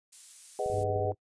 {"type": "noise", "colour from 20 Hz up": "violet", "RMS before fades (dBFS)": -44, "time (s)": [0.12, 0.84], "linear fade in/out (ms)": 10}
{"type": "chord", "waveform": "sine", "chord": "G# minor seventh", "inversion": "none", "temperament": "just", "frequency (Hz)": [415.3, 498.4, 623, 747.5], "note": ["G#4", "B4", "D#5", "F#5"], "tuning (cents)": [0, 16, 2, 17], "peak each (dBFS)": -34, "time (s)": [0.59, 1.12], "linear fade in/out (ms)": 2}
{"type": "clicks", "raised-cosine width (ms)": 5, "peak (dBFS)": -33, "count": 10, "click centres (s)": [0.661, 0.7, 0.742, 0.784, 0.815, 0.846, 0.901, 0.962, 1, 1.052]}
{"type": "harmonic tone", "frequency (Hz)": 99.7, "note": "G2", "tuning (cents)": 30, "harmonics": [1, 3, 4, 5], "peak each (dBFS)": [-33, -45, -41, -47], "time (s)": [0.7, 1.15], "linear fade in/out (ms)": 50}
{"effects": ["noise-tail reverb RT60 0.1 s tail -25 dB re dry", "resampled to 22050 Hz"]}